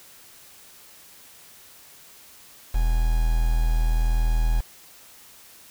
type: tone with quantisation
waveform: triangle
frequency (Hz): 40.42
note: E1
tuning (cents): -33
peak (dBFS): -16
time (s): 2.74-4.61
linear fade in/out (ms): 10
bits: 6
effects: white hiss -49 dBFS RMS until 5.7 s